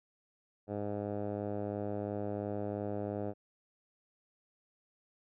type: tone with low-pass filter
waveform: 10% pulse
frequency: 102.9 Hz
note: G#2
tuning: 16 cents flat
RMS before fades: -37 dBFS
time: 0.67-3.34 s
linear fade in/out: 50 ms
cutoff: 680 Hz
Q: 1.6
effects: none